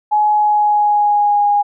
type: tone with pitch glide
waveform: sine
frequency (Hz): 843 to 820.9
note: G#5 to G#5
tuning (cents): +26 to -20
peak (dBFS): -10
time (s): 0.11-1.63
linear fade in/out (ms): 20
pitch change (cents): -46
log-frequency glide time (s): 0.32-1.48
effects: none